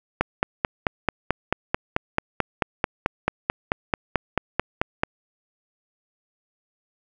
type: click train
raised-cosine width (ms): 0.5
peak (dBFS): -4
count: 23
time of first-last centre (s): 0.21-5.035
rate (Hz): 4.56
effects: none